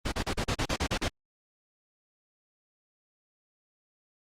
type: noise bursts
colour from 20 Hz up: pink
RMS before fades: -28 dBFS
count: 10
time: 0.05-1.085 s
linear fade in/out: 10 ms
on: 72 ms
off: 35 ms
effects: low-pass 6000 Hz 12 dB/octave + Opus 24 kbps